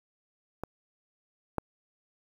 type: clicks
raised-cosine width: 1 ms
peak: -20 / -14 dBFS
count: 2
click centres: 0.636 / 1.583 s
effects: 8-bit